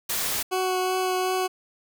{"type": "noise", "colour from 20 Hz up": "white", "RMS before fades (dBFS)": -27, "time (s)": [0.09, 0.43], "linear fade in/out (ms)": 10}
{"type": "tone with vibrato", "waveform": "20% pulse", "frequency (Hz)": 370.7, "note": "F#4", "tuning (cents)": 3, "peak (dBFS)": -18, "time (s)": [0.51, 1.48], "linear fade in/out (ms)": 20, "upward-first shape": "triangle", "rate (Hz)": 2.7, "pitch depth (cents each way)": 11}
{"effects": []}